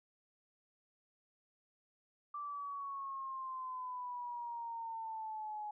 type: exponential sweep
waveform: sine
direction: down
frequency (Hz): 1174.7 to 837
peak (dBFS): -40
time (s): 2.34-5.71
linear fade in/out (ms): 5
effects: none